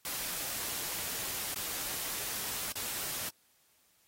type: noise with dropouts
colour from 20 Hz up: white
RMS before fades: -37 dBFS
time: 0.05-3.29 s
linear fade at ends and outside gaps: 2 ms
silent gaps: 1.545-1.559 / 2.722-2.755 s
effects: white hiss -69 dBFS RMS until 4.07 s + AAC 48 kbps